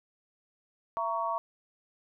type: chord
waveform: sine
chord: A# diminished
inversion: second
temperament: just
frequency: 671.3 / 932.3 / 1118.8 Hz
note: E5 / A#5 / C#6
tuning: +31 / 0 / +16 cents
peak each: -34 / -33 / -32 dBFS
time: 0.97-1.38 s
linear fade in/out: 0 ms
effects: none